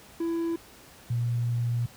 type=tone pair in turn; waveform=triangle / sine; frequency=333.6 / 119.18 Hz; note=E4 / A#2; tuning=+21 / +39 cents; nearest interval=octave + tritone; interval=1782 cents; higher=first; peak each=-24 dBFS; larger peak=neither; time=0.2-0.56 / 1.1-1.86 s; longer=second; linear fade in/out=5 ms; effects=pink hiss -51 dBFS RMS until 1.96 s + high-pass 60 Hz 12 dB/octave